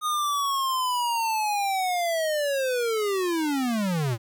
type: linear sweep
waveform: square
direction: down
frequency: 1240 to 107.4 Hz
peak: -24 dBFS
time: 0.01-4.18 s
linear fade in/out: 50 ms
effects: 11-bit